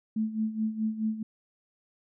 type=tone with tremolo; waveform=sine; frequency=218.6 Hz; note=A3; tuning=11 cents flat; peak=-24 dBFS; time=0.16-1.23 s; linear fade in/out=5 ms; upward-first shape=sine; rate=4.7 Hz; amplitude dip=75%; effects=none